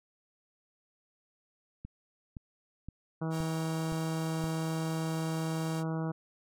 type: click train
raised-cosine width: 5 ms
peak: -29 dBFS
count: 6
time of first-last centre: 1.85-4.441 s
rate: 1.93 Hz
type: harmonic tone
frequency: 161.1 Hz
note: E3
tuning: 39 cents flat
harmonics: 1 / 2 / 3 / 4 / 5 / 6 / 7 / 8 / 9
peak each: -32 / -38 / -42 / -44 / -46 / -48 / -49 / -50 / -51 dBFS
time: 3.21-6.12 s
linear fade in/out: 10 ms
type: chord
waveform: 5% pulse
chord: G diminished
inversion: second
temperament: equal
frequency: 554.4 / 784 / 932.3 Hz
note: Db5 / G5 / Bb5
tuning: 0 / 0 / 0 cents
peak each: -38 / -37 / -37 dBFS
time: 3.3-5.84 s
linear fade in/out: 50 ms
effects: none